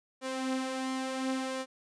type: tone with flanger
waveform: sawtooth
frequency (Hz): 261.9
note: C4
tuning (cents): +2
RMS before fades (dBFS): -34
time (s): 0.21-1.66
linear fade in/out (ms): 50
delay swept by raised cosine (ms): 1.7 to 6.7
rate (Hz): 0.71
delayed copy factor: +0.5
effects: resampled to 22050 Hz + 11-bit